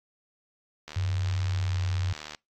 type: click train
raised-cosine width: 0.2 ms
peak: -22 dBFS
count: 113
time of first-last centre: 0.88-2.348 s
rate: 76.3 Hz
type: tone with pitch glide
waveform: sine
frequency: 93.4 to 92.01 Hz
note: F#2 to F#2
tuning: +17 to -9 cents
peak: -25 dBFS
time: 0.96-2.13 s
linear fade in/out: 5 ms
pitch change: -26 cents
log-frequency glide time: 1.63-1.72 s
effects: noise-tail reverb RT60 0.2 s tail -25 dB re dry + AAC 48 kbps